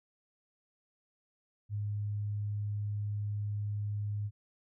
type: tone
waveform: sine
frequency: 103.6 Hz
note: G#2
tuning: 4 cents flat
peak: -32 dBFS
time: 1.69-4.31 s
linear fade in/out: 50 ms
effects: none